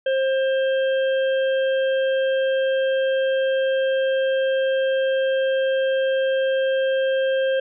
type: harmonic tone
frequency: 531 Hz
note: C5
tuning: 25 cents sharp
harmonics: 1 / 3 / 5 / 6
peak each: -18 / -29 / -39 / -35 dBFS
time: 0.06-7.6 s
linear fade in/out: 5 ms
effects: none